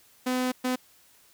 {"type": "tone bursts at uneven times", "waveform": "sawtooth", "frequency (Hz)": 253.4, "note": "B3", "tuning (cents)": 45, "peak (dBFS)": -21, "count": 2, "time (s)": [[0.26, 0.52], [0.64, 0.76]], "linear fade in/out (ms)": 10, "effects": ["white hiss -59 dBFS RMS until 1.33 s"]}